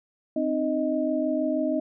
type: tone cluster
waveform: sine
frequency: 261.2 / 307.5 / 625 Hz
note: C4 / D#4 / D#5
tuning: -3 / -20 / +8 cents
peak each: -27 dBFS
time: 0.36-1.8 s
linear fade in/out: 5 ms
effects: none